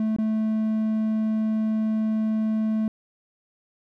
triangle tone with dropouts, 218.3 Hz, A3, 13 cents flat, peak -19 dBFS, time 0-2.88 s, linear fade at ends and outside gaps 2 ms, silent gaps 0.164-0.185 s, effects none

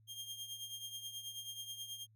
sawtooth tone with tremolo, 3212 Hz, G7, 41 cents sharp, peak -38 dBFS, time 0.07-2.07 s, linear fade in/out 50 ms, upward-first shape triangle, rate 9.3 Hz, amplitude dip 70%, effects added 109 Hz sine -64 dBFS peak until 2.15 s

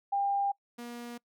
sine / sawtooth tone pair in turn, 799 / 238.9 Hz, G5 / A#3, +33 / +43 cents, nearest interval octave + major sixth, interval 2090 cents, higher first, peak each -26 / -36 dBFS, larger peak first, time 0.12-0.52 / 0.78-1.18 s, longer neither, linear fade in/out 10 ms, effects noise-tail reverb RT60 0.1 s tail -24 dB re dry

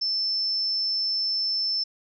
sine tone, 5300 Hz, E8, 9 cents sharp, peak -23 dBFS, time 0.01-1.84 s, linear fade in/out 10 ms, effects none

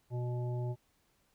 harmonic tone, 122.6 Hz, B2, 12 cents flat, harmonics 1 / 3 / 5 / 7, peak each -33 / -43 / -47 / -50 dBFS, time 0.1-0.76 s, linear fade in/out 50 ms, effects pink hiss -73 dBFS RMS until 1.34 s

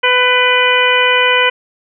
harmonic tone with a mistuned harmonic, 499.3 Hz, B4, 19 cents sharp, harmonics 1 / 2 / 3 / 4 / 5 / 6, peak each -16 / -16 / -16 / -16 / -16 / -16 dBFS, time 0.03-1.5 s, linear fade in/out 10 ms, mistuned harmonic 5, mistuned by -39 cents, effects none

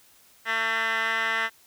10% pulse tone with band-pass filter, 224.6 Hz, A3, 36 cents sharp, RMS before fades -26 dBFS, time 0.45-1.5 s, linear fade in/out 50 ms, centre 2000 Hz, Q 8.6, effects white hiss -57 dBFS RMS until 1.66 s

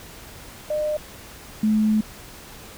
sine tone pair in turn, 606 / 215.4 Hz, D#5 / A3, -46 / -37 cents, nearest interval octave + tritone, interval 1791 cents, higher first, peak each -21 / -16 dBFS, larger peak second, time 0.7-0.97 / 1.63-2.01 s, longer second, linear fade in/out 5 ms, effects pink hiss -42 dBFS RMS until 2.77 s

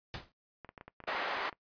pink noise with exponential decay, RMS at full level -36 dBFS, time 0.14-0.32 s, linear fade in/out 1 ms, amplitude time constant 38 ms
clicks, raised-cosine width 0.5 ms, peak -32 dBFS, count 12, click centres 0.647 / 0.691 / 0.778 / 0.811 / 0.88 / 1.003 / 1.039 / 1.084 / 1.149 / 1.37 / 1.408 / 1.528 s
white band-pass noise, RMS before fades -36 dBFS, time 1.07-1.5 s, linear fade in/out 10 ms, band 500 to 1600 Hz, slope 12 dB/octave
effects noise-tail reverb RT60 0.1 s tail -19 dB re dry + resampled to 11025 Hz

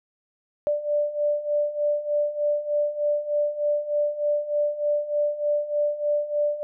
sine beating tone pair, 587.3 / 590.6 Hz, D5 / D5, 0 / +10 cents, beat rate 3.3 Hz, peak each -27 / -23 dBFS, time 0.67-6.63 s, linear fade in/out 0 ms, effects none

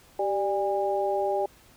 sine tone cluster, 389.6 / 593 / 812 Hz, G4 / D5 / G#5, -11 / +17 / -39 cents, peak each -28 dBFS, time 0.19-1.46 s, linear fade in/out 5 ms, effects pink hiss -56 dBFS RMS until 1.76 s

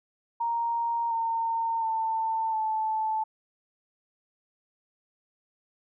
sine tone with pitch steps, 932.3 / 912.6 / 893.3 / 874.4 Hz, A#5 / A#5 / A5 / A5, 0 / -37 / +26 / -11 cents, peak -25 dBFS, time 0.4-3.24 s, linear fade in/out 10 ms, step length 710 ms, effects none

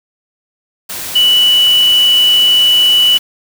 sine tone in noise, 2960 Hz, F#7, in tune, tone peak -6 dBFS, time 1.15-3.18 s, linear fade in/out 10 ms, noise white, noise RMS -23 dBFS, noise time 0.89-3.19 s, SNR +14 dB, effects none

